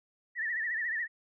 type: tone with vibrato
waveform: sine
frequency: 1847 Hz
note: A#6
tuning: 16 cents flat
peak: -30 dBFS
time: 0.35-1.08 s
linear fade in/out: 50 ms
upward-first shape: triangle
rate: 14 Hz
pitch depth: 130 cents each way
effects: none